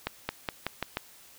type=accelerating click train; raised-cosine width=0.3 ms; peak=-13 dBFS; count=6; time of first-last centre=0.07-0.971 s; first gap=220 ms; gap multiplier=0.9; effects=white hiss -54 dBFS RMS until 1.38 s